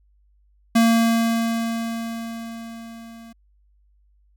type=tone with level ramp; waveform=square; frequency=229.1 Hz; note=A#3; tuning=30 cents flat; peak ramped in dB=-13 to -41 dBFS; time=0.75-3.33 s; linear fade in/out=10 ms; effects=added 50 Hz sine -56 dBFS peak until 4.36 s